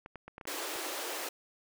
clicks, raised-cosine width 0.5 ms, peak -30 dBFS, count 7, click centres 0.061 / 0.157 / 0.28 / 0.381 / 0.412 / 0.454 / 0.759 s
pink high-pass noise, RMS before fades -38 dBFS, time 0.47-1.29 s, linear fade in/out 5 ms, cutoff 290 Hz, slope 96 dB/octave
effects none

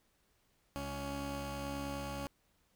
15% pulse tone pair together, 69.55 / 279.9 Hz, C#2 / C#4, +6 / +17 cents, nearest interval 2 octaves, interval 2411 cents, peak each -36 / -34 dBFS, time 0.76-2.27 s, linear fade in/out 0 ms, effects pink hiss -74 dBFS RMS until 2.75 s

